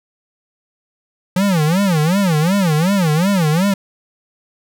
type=tone with vibrato; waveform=square; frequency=174.61 Hz; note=F3; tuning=in tune; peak=-13 dBFS; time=1.36-3.74 s; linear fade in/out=5 ms; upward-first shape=sine; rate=2.7 Hz; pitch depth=260 cents each way; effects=none